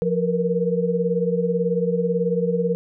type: tone cluster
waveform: sine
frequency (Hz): 176.3 / 461.7 / 479.9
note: F3 / A#4 / B4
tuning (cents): +17 / -17 / -50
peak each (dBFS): -23 / -23 / -23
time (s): 0.02-2.75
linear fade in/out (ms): 0
effects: none